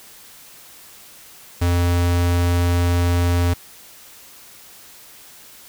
square tone, 87.31 Hz, F2, in tune, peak -16 dBFS, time 1.61-3.54 s, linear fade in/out 10 ms, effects white hiss -44 dBFS RMS until 5.68 s

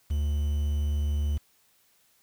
triangle tone with quantisation, 73.42 Hz, D2, in tune, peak -22 dBFS, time 0.1-1.38 s, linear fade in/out 10 ms, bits 8, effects white hiss -65 dBFS RMS until 2.22 s

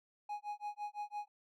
triangle tone with tremolo, 830.6 Hz, G#5, in tune, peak -35 dBFS, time 0.29-1.28 s, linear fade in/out 5 ms, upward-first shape sine, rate 5.9 Hz, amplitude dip 100%, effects none

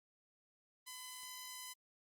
5% pulse tone, 1011 Hz, B5, 40 cents sharp, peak -35 dBFS, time 0.86-1.74 s, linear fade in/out 20 ms, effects Opus 24 kbps

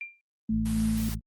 sine tone with exponential decay, 2378 Hz, D7, 21 cents sharp, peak -30 dBFS, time 0.01-0.21 s, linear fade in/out 1 ms, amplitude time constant 43 ms
sine tone, 220 Hz, A3, in tune, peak -25 dBFS, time 0.49-1.09 s, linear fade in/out 5 ms
harmonic tone, 54.3 Hz, A1, 22 cents flat, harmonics 1 / 2 / 3 / 4, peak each -32 / -35 / -37 / -38 dBFS, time 0.49-1.21 s, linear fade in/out 50 ms
white noise, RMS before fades -40 dBFS, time 0.65-1.15 s, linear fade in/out 10 ms
effects Opus 32 kbps

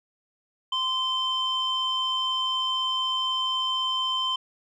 sine tone pair together, 1035 / 3098 Hz, C6 / G7, -19 / -21 cents, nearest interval octave + perfect fifth, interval 1898 cents, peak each -27 / -24 dBFS, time 0.72-4.36 s, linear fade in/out 5 ms, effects tanh soft clip ceiling -19 dBFS

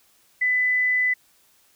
sine tone, 2000 Hz, B6, 21 cents sharp, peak -18 dBFS, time 0.41-1.14 s, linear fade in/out 10 ms, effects white hiss -60 dBFS RMS until 1.75 s

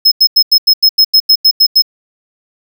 square tone bursts, 5160 Hz, E8, 38 cents flat, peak -4 dBFS, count 12, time 0.05-1.822 s, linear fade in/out 10 ms, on 67 ms, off 88 ms, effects none

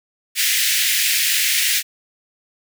pink high-pass noise, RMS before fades -18 dBFS, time 0.35-1.83 s, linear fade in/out 50 ms, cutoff 1800 Hz, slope 48 dB/octave, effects none

